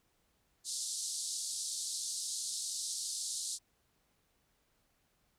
white band-pass noise, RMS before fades -39 dBFS, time 0.64-3.59 s, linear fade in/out 50 ms, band 3900 to 9600 Hz, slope 48 dB/octave, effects pink hiss -75 dBFS RMS until 5.38 s

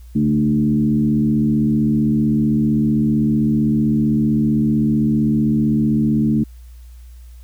sine tone with frequency modulation, 220 Hz, A3, in tune, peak -13 dBFS, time 0.15-6.44 s, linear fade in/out 10 ms, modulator 75.6 Hz, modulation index 0.97, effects added 60 Hz sine -36 dBFS peak until 7.43 s + white hiss -56 dBFS RMS until 7.43 s

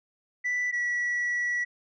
sine tone pair in turn, 1975.5 / 1941.6 Hz, B6 / B6, 0 / -30 cents, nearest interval unison, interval 30 cents, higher first, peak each -23 dBFS, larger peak neither, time 0.44-0.72 / 0.72-1.65 s, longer second, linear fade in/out 20 ms, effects tanh soft clip ceiling -24 dBFS

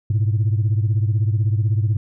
sine beating tone pair, 104.2 / 120.2 Hz, G#2 / B2, +6 / -46 cents, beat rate 16 Hz, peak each -15 / -20 dBFS, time 0.1-1.97 s, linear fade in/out 5 ms, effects tanh soft clip ceiling -12 dBFS

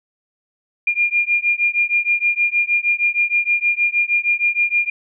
sine beating tone pair, 2407 / 2413.4 Hz, D7 / D7, +42 / +47 cents, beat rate 6.4 Hz, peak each -18 / -18 dBFS, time 0.87-4.9 s, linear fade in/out 5 ms, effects none

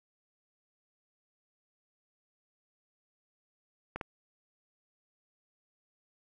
clicks, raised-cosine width 0.5 ms, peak -21 dBFS, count 2, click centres 3.96 / 4.012 s, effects none

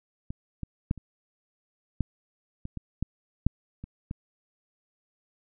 clicks, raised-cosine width 5 ms, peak -22 / -21 / -13 / -30 / -13 / -23 / -22 / -15 / -9 / -26 / -21 dBFS, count 11, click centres 0.305 / 0.633 / 0.911 / 0.977 / 2.007 / 2.654 / 2.773 / 3.026 / 3.466 / 3.84 / 4.111 s, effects none

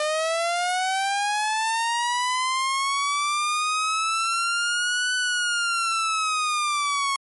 sawtooth linear two-way sweep, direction up then down, 601 to 1499 to 1094 Hz, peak -18 dBFS, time 0-7.16 s, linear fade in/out 2 ms, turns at 5.15 s, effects MP3 48 kbps

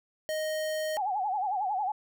square tone, 622.3 Hz, D#5, in tune, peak -30 dBFS, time 0.29-0.97 s, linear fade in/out 0 ms
sine tone with vibrato, 792 Hz, G5, 18 cents sharp, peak -27 dBFS, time 0.97-1.92 s, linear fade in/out 5 ms, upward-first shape sine, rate 11 Hz, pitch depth 140 cents each way
effects none

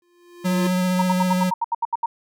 square tone with exponential growth, 349.2 Hz, F4, in tune, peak -24 dBFS, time 0.02-0.67 s, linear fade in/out 2 ms, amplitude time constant 140 ms
square tone with vibrato, 182.9 Hz, F#3, 20 cents flat, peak -19 dBFS, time 0.44-1.51 s, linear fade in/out 20 ms, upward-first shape triangle, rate 15 Hz, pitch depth 19 cents each way
sine tone bursts, 932 Hz, A#5, 1 cent flat, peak -18 dBFS, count 11, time 0.99-2.06 s, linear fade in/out 5 ms, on 30 ms, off 74 ms
effects none

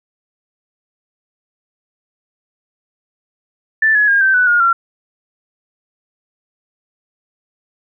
sine tone with pitch steps, 1763 / 1690.2 / 1620.4 / 1553.5 / 1489.4 / 1427.9 / 1368.9 Hz, A6 / G#6 / G#6 / G6 / F#6 / F6 / F6, +3 / +30 / -43 / -16 / +11 / +38 / -35 cents, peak -9 dBFS, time 3.82-4.73 s, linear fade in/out 5 ms, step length 130 ms, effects none

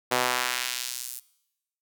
sawtooth tone with high-pass filter sweep, 124.8 Hz, B2, 19 cents sharp, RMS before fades -29 dBFS, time 0.11-1.2 s, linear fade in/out 10 ms, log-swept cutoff 530 to 11000 Hz, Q 0.8, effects noise-tail reverb RT60 0.9 s tail -21 dB re dry

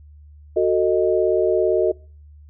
sine chord, D# diminished, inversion first, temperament equal with one note detuned, 370 / 447.7 / 622.3 Hz, F#4 / A4 / D#5, 0 / +30 / 0 cents, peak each -18 / -20 / -20 dBFS, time 0.56-1.92 s, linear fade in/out 10 ms, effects noise-tail reverb RT60 0.4 s tail -24 dB re dry + added 74 Hz sine -42 dBFS peak until 2.49 s

